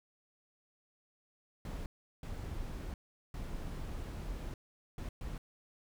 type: noise bursts at uneven times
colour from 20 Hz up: brown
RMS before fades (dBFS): -41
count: 5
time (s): 1.65-1.86 / 2.23-2.94 / 3.34-4.54 / 4.98-5.09 / 5.21-5.38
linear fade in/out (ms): 2
effects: none